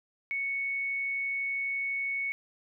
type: tone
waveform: sine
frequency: 2217 Hz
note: C#7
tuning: in tune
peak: -29 dBFS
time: 0.31-2.32 s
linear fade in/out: 0 ms
effects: none